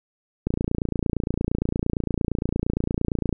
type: click train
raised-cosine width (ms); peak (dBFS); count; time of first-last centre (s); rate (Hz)
3; -10; 83; 0.47-3.327; 28.7
effects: none